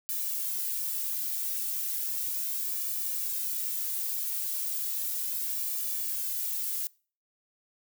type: noise with flanger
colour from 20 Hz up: violet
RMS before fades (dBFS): -32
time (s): 0.09-6.87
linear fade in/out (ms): 0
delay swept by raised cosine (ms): 1.7 to 2.61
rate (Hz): 0.35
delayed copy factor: +0.8
effects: noise-tail reverb RT60 0.4 s tail -24 dB re dry